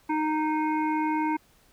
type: harmonic tone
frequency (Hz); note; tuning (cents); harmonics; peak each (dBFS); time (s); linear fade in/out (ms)
309.3; D#4; -10; 1 / 3 / 5 / 7 / 8; -26 / -27 / -40 / -38 / -46; 0.09-1.37; 10
effects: pink hiss -61 dBFS RMS until 1.72 s